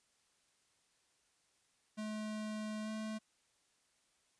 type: tone with pitch glide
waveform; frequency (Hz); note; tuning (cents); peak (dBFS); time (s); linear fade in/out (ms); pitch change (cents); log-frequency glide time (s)
square; 214.5 to 217.2; A3 to A3; -44 to -22; -40; 1.97-3.19; 20; +22; 2.83-2.89
effects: white hiss -75 dBFS RMS until 4.39 s + resampled to 22050 Hz